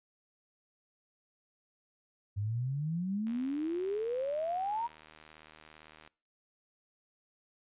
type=exponential sweep; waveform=sine; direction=up; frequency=98 to 965 Hz; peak=-31 dBFS; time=2.36-4.88 s; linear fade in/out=20 ms
type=click train; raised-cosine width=0.3 ms; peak=-37 dBFS; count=219; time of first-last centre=3.27-6.076 s; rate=77.7 Hz
effects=noise-tail reverb RT60 0.4 s tail -23 dB re dry + resampled to 8000 Hz